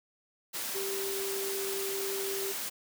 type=tone in noise; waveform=sine; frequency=391.7 Hz; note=G4; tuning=1 cent flat; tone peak=-34 dBFS; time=0.74-2.53 s; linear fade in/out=20 ms; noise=white; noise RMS=-36 dBFS; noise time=0.53-2.7 s; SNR=-1 dB; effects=high-pass 200 Hz 12 dB/octave